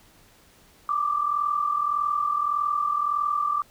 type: tone pair together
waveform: sine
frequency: 1170 / 1211.7 Hz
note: D6 / D#6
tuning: -7 / -46 cents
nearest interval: minor second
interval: 61 cents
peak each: -23 / -28 dBFS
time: 0.89-3.62 s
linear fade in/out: 2 ms
effects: pink hiss -56 dBFS RMS until 3.7 s